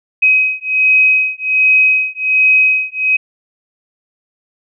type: beating tone pair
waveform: sine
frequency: 2530 / 2531.3 Hz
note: D#7 / D#7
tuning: +28 / +29 cents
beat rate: 1.3 Hz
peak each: -12 dBFS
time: 0.22-3.17 s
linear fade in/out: 10 ms
effects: none